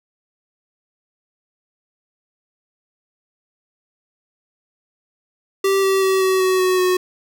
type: tone with pitch steps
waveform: square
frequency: 389.9 / 385.9 / 381.9 / 377.9 / 374 / 370.1 / 366.3 Hz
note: G4 / G4 / G4 / F#4 / F#4 / F#4 / F#4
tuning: -9 / -27 / -45 / +37 / +19 / 0 / -17 cents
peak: -15 dBFS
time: 5.64-6.97 s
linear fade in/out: 5 ms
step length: 190 ms
effects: none